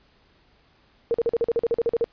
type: tone bursts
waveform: sine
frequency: 466.2 Hz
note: A#4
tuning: in tune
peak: -18 dBFS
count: 13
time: 1.11-2.042 s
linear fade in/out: 0 ms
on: 32 ms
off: 43 ms
effects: pink hiss -60 dBFS RMS until 2.12 s + resampled to 11025 Hz